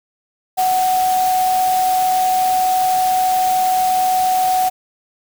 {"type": "tone in noise", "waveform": "sine", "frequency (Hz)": 743, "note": "F#5", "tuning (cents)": 7, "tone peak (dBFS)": -13, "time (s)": [0.57, 4.7], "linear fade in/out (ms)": 20, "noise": "white", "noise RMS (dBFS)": -27, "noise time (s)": [0.57, 4.7], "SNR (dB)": 11, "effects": []}